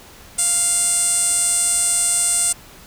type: tone with band-pass filter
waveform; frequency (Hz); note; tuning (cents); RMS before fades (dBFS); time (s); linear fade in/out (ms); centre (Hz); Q
sawtooth; 698.5; F5; 0; -18; 0.38-2.53; 10; 8600; 8.7
effects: pink hiss -43 dBFS RMS until 2.86 s